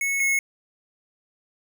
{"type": "tone pair in turn", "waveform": "square", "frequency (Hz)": [2200, 2182], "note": ["C#7", "C#7"], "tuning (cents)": [-14, -28], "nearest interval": "unison", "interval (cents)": 14, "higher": "first", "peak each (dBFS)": [-23, -20], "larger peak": "second", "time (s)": [[0.01, 0.2], [0.2, 0.39]], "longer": "neither", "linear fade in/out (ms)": 2, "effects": []}